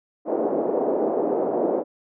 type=band-pass noise; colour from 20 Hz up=pink; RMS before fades=-23 dBFS; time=0.25-1.84 s; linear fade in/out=50 ms; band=310 to 660 Hz; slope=24 dB/octave; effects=none

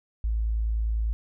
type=tone; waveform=sine; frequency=55 Hz; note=A1; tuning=in tune; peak=-23 dBFS; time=0.24-1.13 s; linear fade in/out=0 ms; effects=none

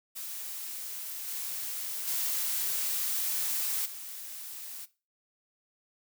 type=noise with level steps; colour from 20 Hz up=blue; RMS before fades=-39 / -36 / -31 / -42 dBFS; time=0.15-4.86 s; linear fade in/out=20 ms; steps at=1.27 / 2.07 / 3.85 s; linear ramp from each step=10 ms; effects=noise-tail reverb RT60 0.3 s tail -17 dB re dry

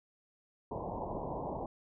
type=low-pass noise; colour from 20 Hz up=white; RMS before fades=-39 dBFS; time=0.71-1.66 s; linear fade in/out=2 ms; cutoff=1000 Hz; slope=96 dB/octave; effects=none

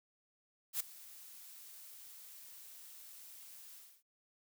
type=noise with ADSR envelope; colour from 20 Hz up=blue; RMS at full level=-34 dBFS; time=0.73-4.03 s; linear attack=72 ms; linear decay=6 ms; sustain=-20 dB; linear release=280 ms; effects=none

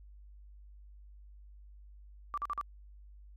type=tone bursts; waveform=sine; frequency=1168 Hz; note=D6; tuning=10 cents flat; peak=-32 dBFS; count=4; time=2.34-2.612 s; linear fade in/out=0 ms; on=35 ms; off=44 ms; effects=added 50 Hz sine -51 dBFS peak until 3.36 s

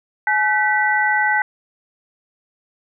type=tone cluster; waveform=sine; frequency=848 / 1520 / 1961 Hz; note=G#5 / F#6 / B6; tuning=+36 / +46 / -13 cents; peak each=-19 dBFS; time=0.27-1.42 s; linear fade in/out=2 ms; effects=none

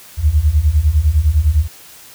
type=beating tone pair; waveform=sine; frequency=70.1 / 80 Hz; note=C#2 / D#2; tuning=+20 / +49 cents; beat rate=9.9 Hz; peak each=-14 / -12 dBFS; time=0.17-1.68 s; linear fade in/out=50 ms; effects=white hiss -40 dBFS RMS until 2.14 s

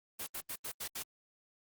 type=noise bursts at uneven times; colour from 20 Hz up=white; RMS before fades=-40 dBFS; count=6; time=0.19-0.27 / 0.34-0.41 / 0.49-0.56 / 0.64-0.72 / 0.8-0.88 / 0.95-1.03 s; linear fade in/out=10 ms; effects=Opus 24 kbps

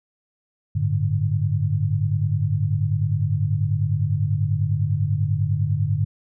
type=chord; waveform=sine; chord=G suspended second; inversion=none; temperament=equal with one note detuned; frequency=98 / 108.05 / 146.83 Hz; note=G2 / A2 / D3; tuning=0 / -31 / 0 cents; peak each=-23 dBFS; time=0.75-6.05 s; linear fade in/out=10 ms; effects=none

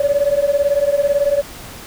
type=beating tone pair; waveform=sine; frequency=561 / 579 Hz; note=C#5 / D5; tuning=+21 / -25 cents; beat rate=18 Hz; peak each=-15 dBFS; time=0-1.42 s; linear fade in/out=5 ms; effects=tanh soft clip ceiling -7 dBFS + pink hiss -35 dBFS RMS until 1.86 s

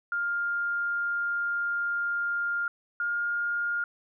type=tone pair in turn; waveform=sine; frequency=1404 / 1414.6 Hz; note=F6 / F6; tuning=+9 / +22 cents; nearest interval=unison; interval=13 cents; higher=second; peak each=-26 dBFS; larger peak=neither; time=0.12-2.68 / 3-3.84 s; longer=first; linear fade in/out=2 ms; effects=none

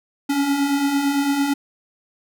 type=beating tone pair; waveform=square; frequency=273.6 / 282.5 Hz; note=C#4 / C#4; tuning=-23 / +33 cents; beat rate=8.9 Hz; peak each=-27 / -19 dBFS; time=0.29-1.54 s; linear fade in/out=10 ms; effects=none

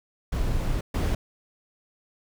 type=noise bursts at uneven times; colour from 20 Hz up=brown; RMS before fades=-25 dBFS; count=2; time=0.32-0.81 / 0.94-1.15 s; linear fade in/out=5 ms; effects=none

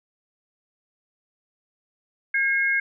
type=tone pair together; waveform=sine; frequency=1619 / 2161 Hz; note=G#6 / C#7; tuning=-45 / -45 cents; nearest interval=perfect fourth; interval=500 cents; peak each=-22 dBFS; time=2.34-2.8 s; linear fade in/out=5 ms; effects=none

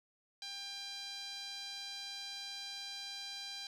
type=tone with band-pass filter; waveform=sawtooth; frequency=797 Hz; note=G5; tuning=28 cents sharp; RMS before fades=-45 dBFS; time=0.42-3.67 s; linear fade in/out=2 ms; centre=4300 Hz; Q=3.4; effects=none

